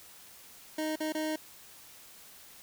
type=tone with dropouts; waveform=25% pulse; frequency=311.1 Hz; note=D#4; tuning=in tune; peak=-27 dBFS; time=0.78-1.36 s; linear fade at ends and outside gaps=5 ms; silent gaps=0.958-1.003 / 1.124-1.148 s; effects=white hiss -53 dBFS RMS until 2.62 s